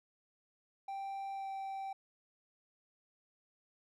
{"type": "tone with pitch glide", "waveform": "triangle", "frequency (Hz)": [784, 777.7], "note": ["G5", "G5"], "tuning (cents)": [0, -14], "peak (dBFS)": -37, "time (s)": [0.88, 1.93], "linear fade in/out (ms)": 5, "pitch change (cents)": -14, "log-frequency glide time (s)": [1.33, 1.48], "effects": []}